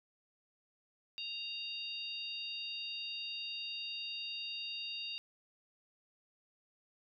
harmonic tone, 930 Hz, A#5, 4 cents flat, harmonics 3 / 4 / 5, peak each -42 / -44 / -46 dBFS, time 1.18-5.18 s, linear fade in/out 0 ms, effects none

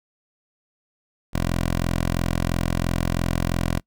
10% pulse tone, 42.97 Hz, F1, 27 cents flat, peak -13 dBFS, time 1.33-3.8 s, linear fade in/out 20 ms, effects noise-tail reverb RT60 0.1 s tail -23 dB re dry

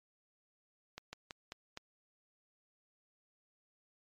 slowing click train, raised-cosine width 0.2 ms, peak -26 dBFS, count 5, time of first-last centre 0.98-1.774 s, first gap 150 ms, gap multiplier 1.19, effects MP3 64 kbps

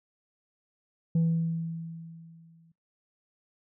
sine tone with exponential decay, 164.81 Hz, E3, in tune, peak -18 dBFS, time 1.15-2.72 s, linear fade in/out 5 ms, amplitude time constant 340 ms, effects noise-tail reverb RT60 0.4 s tail -26 dB re dry + tanh soft clip ceiling -20 dBFS

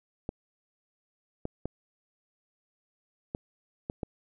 clicks, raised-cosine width 2 ms, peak -19 dBFS, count 6, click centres 0.291 / 1.454 / 1.656 / 3.349 / 3.899 / 4.032 s, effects none

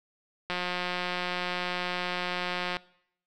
click train, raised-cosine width 0.3 ms, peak -15 dBFS, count 407, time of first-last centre 0.5-2.768 s, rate 179 Hz, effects noise-tail reverb RT60 0.7 s tail -22 dB re dry

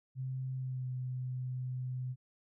sine tone with pitch glide, 130.5 to 127.3 Hz, C3 to C3, -4 to -47 cents, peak -35 dBFS, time 0.15-2.16 s, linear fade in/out 50 ms, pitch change -43 cents, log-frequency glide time 0.55-0.89 s, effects none

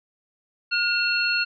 sine tone cluster, 1433 / 2712 / 4300 Hz, F6 / E7 / C8, +44 / +49 / +47 cents, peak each -24 / -24 / -26 dBFS, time 0.71-1.45 s, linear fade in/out 20 ms, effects none

